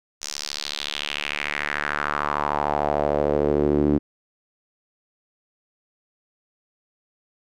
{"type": "tone with band-pass filter sweep", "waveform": "sawtooth", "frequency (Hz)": 73.42, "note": "D2", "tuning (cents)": 0, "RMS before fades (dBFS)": -24, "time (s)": [0.21, 3.99], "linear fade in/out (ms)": 20, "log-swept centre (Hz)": [6100, 290], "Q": 3, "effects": []}